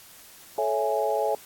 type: chord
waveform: sine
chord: A major seventh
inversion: none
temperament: equal with one note detuned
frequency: 434.4 / 554.4 / 659.3 / 830.6 Hz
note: A4 / C#5 / E5 / G#5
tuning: -22 / 0 / 0 / 0 cents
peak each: -28 dBFS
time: 0.58-1.35 s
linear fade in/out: 2 ms
effects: white hiss -49 dBFS RMS until 1.45 s + AAC 64 kbps